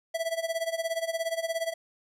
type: tone with tremolo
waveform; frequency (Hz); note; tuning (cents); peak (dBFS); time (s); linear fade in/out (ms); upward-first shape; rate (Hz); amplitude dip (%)
square; 659.3; E5; 0; -26; 0.14-1.74; 10; sine; 17; 85
effects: resampled to 32000 Hz